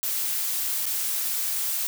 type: noise with dropouts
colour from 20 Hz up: blue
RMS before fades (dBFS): -27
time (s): 0.03-1.87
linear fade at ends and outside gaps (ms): 0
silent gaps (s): 0.857-0.864
effects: none